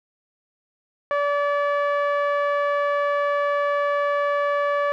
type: tone with low-pass filter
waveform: sawtooth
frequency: 576 Hz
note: D5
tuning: 34 cents flat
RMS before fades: -22 dBFS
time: 1.11-4.92 s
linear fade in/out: 0 ms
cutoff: 1500 Hz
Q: 1.7
effects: none